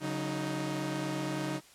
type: tone cluster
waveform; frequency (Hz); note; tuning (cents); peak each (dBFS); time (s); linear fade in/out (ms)
sawtooth; 141.4 / 184.4 / 311.5; C#3 / F#3 / D#4; +35 / -6 / +2; -33 / -35 / -31; 0-1.61; 50
effects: white hiss -57 dBFS RMS until 1.74 s + low-pass 10000 Hz 12 dB/octave